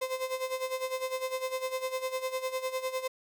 35% pulse tone with tremolo, 518 Hz, C5, 17 cents flat, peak -27 dBFS, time 0.01-3.08 s, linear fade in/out 10 ms, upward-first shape sine, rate 9.9 Hz, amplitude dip 75%, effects none

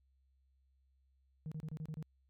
sine tone bursts, 155.56 Hz, D#3, in tune, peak -38 dBFS, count 7, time 1.46-2.026 s, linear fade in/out 0 ms, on 56 ms, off 29 ms, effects tanh soft clip ceiling -38 dBFS + added 66 Hz sine -70 dBFS peak until 2.29 s

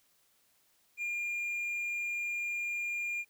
triangle tone, 2408 Hz, D7, 43 cents sharp, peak -31 dBFS, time 0.97-3.25 s, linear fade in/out 50 ms, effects white hiss -70 dBFS RMS until 3.29 s

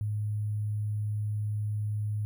sine tone with sample-and-hold, 105.3 Hz, G#2, 24 cents sharp, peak -28 dBFS, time 0.01-2.25 s, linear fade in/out 0 ms, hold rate 11025 Hz, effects none

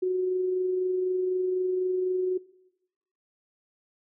sine tone with amplitude modulation, 368.6 Hz, F#4, 7 cents flat, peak -22 dBFS, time 0.02-2.38 s, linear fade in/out 10 ms, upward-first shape sine, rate 24 Hz, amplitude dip 25%, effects noise-tail reverb RT60 0.9 s tail -20 dB re dry

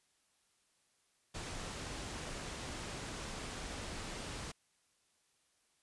pink low-pass noise, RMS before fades -44 dBFS, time 1.34-4.52 s, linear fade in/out 10 ms, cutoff 9400 Hz, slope 24 dB/octave, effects white hiss -75 dBFS RMS until 5.82 s + resampled to 24000 Hz

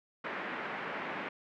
white band-pass noise, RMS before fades -39 dBFS, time 0.24-1.29 s, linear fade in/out 5 ms, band 170 to 2100 Hz, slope 24 dB/octave, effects none

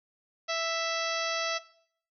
harmonic tone, 660 Hz, E5, 2 cents sharp, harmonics 1 / 2 / 3 / 4 / 5 / 6 / 7 / 8 / 9, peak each -32 / -35 / -37 / -38 / -39 / -40 / -40 / -41 / -42 dBFS, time 0.48-1.59 s, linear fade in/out 20 ms, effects noise-tail reverb RT60 0.6 s tail -18 dB re dry

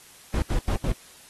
brown noise bursts at uneven times, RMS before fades -23 dBFS, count 4, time 0.34-0.42 / 0.5-0.59 / 0.68-0.76 / 0.84-0.92 s, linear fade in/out 2 ms, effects white hiss -50 dBFS RMS until 1.29 s + AAC 32 kbps

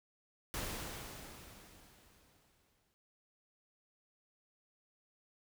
pink noise with exponential decay, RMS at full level -39 dBFS, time 0.54-2.94 s, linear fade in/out 0 ms, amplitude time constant 520 ms, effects none

